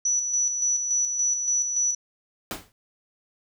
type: tone with tremolo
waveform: sine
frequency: 5920 Hz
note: F#8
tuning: in tune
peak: -20 dBFS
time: 0.05-1.95 s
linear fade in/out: 5 ms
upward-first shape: square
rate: 3.5 Hz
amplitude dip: 45%
type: noise with exponential decay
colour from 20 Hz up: pink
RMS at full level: -28 dBFS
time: 2.51-2.72 s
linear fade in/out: 1 ms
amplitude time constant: 44 ms
effects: none